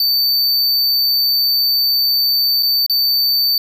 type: tone with dropouts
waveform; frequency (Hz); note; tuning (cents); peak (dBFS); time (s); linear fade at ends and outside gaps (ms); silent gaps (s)
square; 4567; D8; -49; -13; 0-3.58; 2; 2.626-2.63 / 2.864-2.897
effects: none